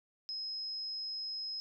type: tone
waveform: sine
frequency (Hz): 5120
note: D#8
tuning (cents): +49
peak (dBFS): -37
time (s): 0.29-1.6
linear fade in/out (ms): 0
effects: none

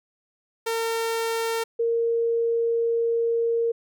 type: tone pair in turn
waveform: sawtooth / sine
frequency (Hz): 455.6 / 463.3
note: A#4 / A#4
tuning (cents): -40 / -11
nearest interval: unison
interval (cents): 29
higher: second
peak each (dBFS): -20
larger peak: neither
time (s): 0.66-1.64 / 1.79-3.72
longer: second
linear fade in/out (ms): 10
effects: none

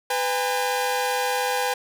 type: tone cluster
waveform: sawtooth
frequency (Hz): 501 / 809 / 906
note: B4 / G#5 / A#5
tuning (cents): +25 / -46 / -50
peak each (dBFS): -22 / -21 / -28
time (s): 0.1-1.74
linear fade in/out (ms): 5
effects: none

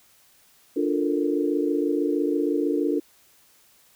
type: chord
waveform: sine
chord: Bb major seventh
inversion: first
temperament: equal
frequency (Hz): 293.7 / 349.2 / 440 / 466.2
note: D4 / F4 / A4 / Bb4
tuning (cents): 0 / 0 / 0 / 0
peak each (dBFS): -24 / -26 / -28 / -30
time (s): 0.76-3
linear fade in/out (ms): 10
effects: white hiss -58 dBFS RMS until 3.95 s

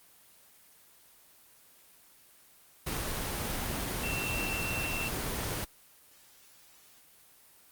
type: tone in noise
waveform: sine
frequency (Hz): 2701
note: E7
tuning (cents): +42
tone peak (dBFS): -34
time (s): 4.03-5.09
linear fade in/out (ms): 10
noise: pink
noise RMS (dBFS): -34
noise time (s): 2.86-5.65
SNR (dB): -3
effects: white hiss -59 dBFS RMS until 7.71 s + Opus 24 kbps

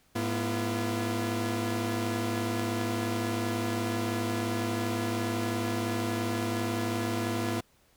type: tone cluster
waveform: sawtooth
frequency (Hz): 105.7 / 243.5 / 340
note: G#2 / B3 / F4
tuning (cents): +31 / -24 / -46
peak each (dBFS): -29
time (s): 0.15-7.61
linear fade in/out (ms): 10
effects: pink hiss -65 dBFS RMS until 7.96 s

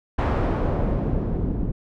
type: noise with low-pass filter sweep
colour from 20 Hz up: pink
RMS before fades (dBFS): -23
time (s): 0.18-1.72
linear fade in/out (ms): 10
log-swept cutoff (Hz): 1300 to 240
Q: 0.73
effects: none

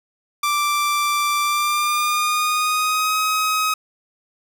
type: tone with pitch glide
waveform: sawtooth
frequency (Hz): 1174.7 to 1266.3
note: D6 to D#6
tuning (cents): 0 to +30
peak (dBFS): -14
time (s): 0.43-3.74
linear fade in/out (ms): 5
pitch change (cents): +130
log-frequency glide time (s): 1.42-3.16
effects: none

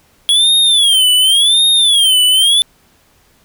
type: tone with vibrato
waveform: square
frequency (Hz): 3322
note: G#7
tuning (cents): 0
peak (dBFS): -8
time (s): 0.29-2.62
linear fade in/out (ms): 0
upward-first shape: sine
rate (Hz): 0.9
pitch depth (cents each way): 190
effects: pink hiss -52 dBFS RMS until 3.44 s

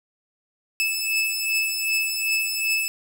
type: beating tone pair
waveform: sawtooth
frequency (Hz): 2614 / 2616.6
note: E7 / E7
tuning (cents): -15 / -13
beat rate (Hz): 2.6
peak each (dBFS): -24 / -20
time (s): 0.8-2.88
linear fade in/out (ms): 0
effects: none

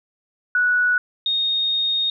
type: tone pair in turn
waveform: sine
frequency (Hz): 1472 / 3709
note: F#6 / A#7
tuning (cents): -9 / -9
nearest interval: octave + major third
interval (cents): 1600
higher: second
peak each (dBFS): -15 / -18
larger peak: first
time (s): 0.55-0.98 / 1.26-2.1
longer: second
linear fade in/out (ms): 2
effects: none

